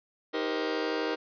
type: chord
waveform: sawtooth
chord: C minor seventh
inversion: first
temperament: just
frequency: 314 / 392.4 / 470.9 / 523.3 Hz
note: Eb4 / G4 / Bb4 / C5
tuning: +16 / +2 / +18 / 0 cents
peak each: -29 / -31 / -28 / -34 dBFS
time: 0.33-1.16 s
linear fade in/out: 20 ms
effects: resampled to 11025 Hz